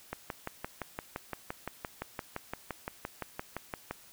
click train, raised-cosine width 0.5 ms, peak -20 dBFS, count 23, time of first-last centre 0.13-3.91 s, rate 5.82 Hz, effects white hiss -56 dBFS RMS until 4.12 s

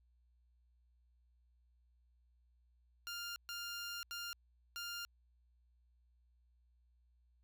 15% pulse tone bursts at uneven times, 1401 Hz, F6, 5 cents sharp, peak -36 dBFS, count 4, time 3.07-3.36 / 3.49-4.03 / 4.11-4.33 / 4.76-5.05 s, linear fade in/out 0 ms, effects added 60 Hz sine -69 dBFS peak until 7.43 s

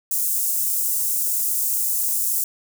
white high-pass noise, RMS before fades -22 dBFS, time 0.11-2.44 s, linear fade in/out 2 ms, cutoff 7300 Hz, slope 24 dB/octave, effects none

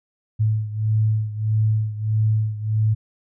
sine beating tone pair, 108.1 / 109.7 Hz, A2 / A2, -30 / -5 cents, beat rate 1.6 Hz, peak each -19 / -23 dBFS, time 0.39-2.95 s, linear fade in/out 20 ms, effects none

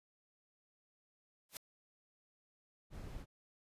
white noise with exponential growth, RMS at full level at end -40 dBFS, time 1.49-1.57 s, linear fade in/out 2 ms, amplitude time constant 17 ms
brown noise, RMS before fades -47 dBFS, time 2.9-3.26 s, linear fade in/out 50 ms
effects resampled to 32000 Hz

